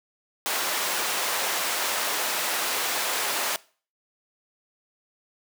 pink high-pass noise, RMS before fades -27 dBFS, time 0.46-3.56 s, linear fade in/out 0 ms, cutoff 650 Hz, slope 12 dB/octave, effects noise-tail reverb RT60 0.4 s tail -21 dB re dry

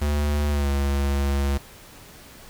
square tone with pitch glide, 73.42 to 69.82 Hz, D2 to C#2, 0 to +13 cents, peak -21 dBFS, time 0.01-1.58 s, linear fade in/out 10 ms, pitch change -87 cents, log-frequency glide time 0.5-0.69 s, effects pink hiss -46 dBFS RMS until 2.49 s

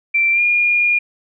sine tone with pitch glide, 2349 to 2423 Hz, D7 to D#7, 0 to -47 cents, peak -12 dBFS, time 0.14-0.99 s, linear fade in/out 10 ms, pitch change +53 cents, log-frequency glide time 0.32-0.42 s, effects none

